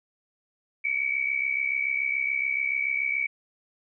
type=tone pair together; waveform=sine; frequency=2242 / 2309 Hz; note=C#7 / D7; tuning=+19 / -30 cents; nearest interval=minor second; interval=51 cents; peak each=-27 dBFS; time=0.84-3.27 s; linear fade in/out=10 ms; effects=none